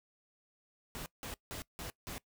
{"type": "noise bursts", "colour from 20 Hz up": "pink", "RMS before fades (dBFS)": -43, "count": 5, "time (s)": [0.95, 2.18], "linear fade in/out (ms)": 0, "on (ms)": 110, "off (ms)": 170, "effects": ["noise-tail reverb RT60 0.1 s tail -21 dB re dry"]}